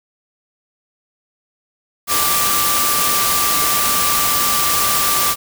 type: tone in noise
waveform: sine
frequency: 1174.7 Hz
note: D6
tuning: in tune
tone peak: -20 dBFS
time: 2.07-5.36 s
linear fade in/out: 50 ms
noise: white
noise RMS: -17 dBFS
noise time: 2.07-5.36 s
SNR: -6 dB
effects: none